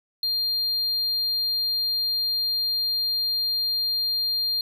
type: tone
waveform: triangle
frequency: 4200 Hz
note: C8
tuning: 6 cents sharp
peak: -21 dBFS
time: 0.23-4.61 s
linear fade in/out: 2 ms
effects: 10-bit